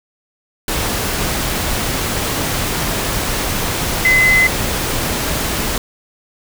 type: tone in noise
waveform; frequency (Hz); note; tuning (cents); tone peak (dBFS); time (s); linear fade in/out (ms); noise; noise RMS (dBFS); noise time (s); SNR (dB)
sine; 2038; C7; -46; -9; 4.05-4.47; 2; pink; -19; 0.68-5.78; +7
effects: none